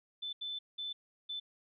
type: tone bursts at uneven times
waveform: sine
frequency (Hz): 3520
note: A7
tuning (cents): 0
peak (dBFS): -37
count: 4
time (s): 0.22-0.33 / 0.41-0.59 / 0.78-0.93 / 1.29-1.4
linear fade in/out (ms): 10
effects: none